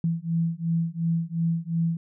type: beating tone pair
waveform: sine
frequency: 164.9 / 167.7 Hz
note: E3 / E3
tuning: +1 / +30 cents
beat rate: 2.8 Hz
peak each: -26 dBFS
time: 0.04-1.97 s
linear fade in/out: 2 ms
effects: none